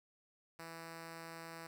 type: tone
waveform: 5% pulse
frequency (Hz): 164.9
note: E3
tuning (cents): +1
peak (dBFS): -36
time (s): 0.59-1.67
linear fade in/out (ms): 2
effects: none